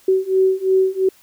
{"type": "beating tone pair", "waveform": "sine", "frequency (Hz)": [377.4, 380.3], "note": ["F#4", "F#4"], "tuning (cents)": [34, 48], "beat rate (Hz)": 2.9, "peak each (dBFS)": [-17, -16], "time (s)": [0.08, 1.09], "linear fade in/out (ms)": 5, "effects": ["white hiss -52 dBFS RMS until 1.22 s"]}